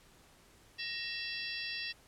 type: harmonic tone with a mistuned harmonic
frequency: 672 Hz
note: E5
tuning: 33 cents sharp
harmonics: 3 / 4 / 5 / 6 / 7 / 8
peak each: -43 / -42 / -45 / -47 / -44 / -47 dBFS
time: 0.78-1.93 s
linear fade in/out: 20 ms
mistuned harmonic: 3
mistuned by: -130 cents
effects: pink hiss -62 dBFS RMS until 2.07 s + low-pass 12000 Hz 12 dB/octave